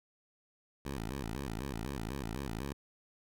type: tone with vibrato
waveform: 10% pulse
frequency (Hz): 61.74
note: B1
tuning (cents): 0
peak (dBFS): -29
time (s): 0.85-2.73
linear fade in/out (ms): 5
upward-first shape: square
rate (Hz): 4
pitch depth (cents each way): 200
effects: none